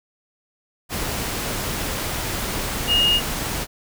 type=tone in noise; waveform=sine; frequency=2853 Hz; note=F7; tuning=36 cents sharp; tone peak=-15 dBFS; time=2.87-3.21 s; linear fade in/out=50 ms; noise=pink; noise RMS=-26 dBFS; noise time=0.89-3.67 s; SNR=+8 dB; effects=none